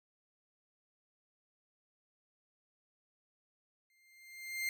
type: tone with exponential growth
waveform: 40% pulse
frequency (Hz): 2102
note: C7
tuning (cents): +7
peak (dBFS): -31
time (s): 3.9-4.69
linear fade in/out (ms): 1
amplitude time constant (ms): 170
effects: none